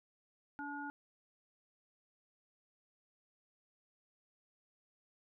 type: harmonic tone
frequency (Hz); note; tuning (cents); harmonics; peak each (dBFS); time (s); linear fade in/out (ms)
287.8; D4; -35; 1 / 3 / 5; -45 / -45 / -45; 0.59-0.9; 0
effects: none